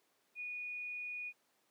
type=tone; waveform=sine; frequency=2460 Hz; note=D#7; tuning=20 cents flat; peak=-40 dBFS; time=0.35-1.33 s; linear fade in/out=50 ms; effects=pink hiss -75 dBFS RMS until 1.7 s + high-pass 300 Hz 12 dB/octave